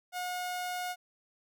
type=tone; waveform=sawtooth; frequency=722 Hz; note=F#5; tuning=43 cents flat; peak=-30 dBFS; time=0.12-0.96 s; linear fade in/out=50 ms; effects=none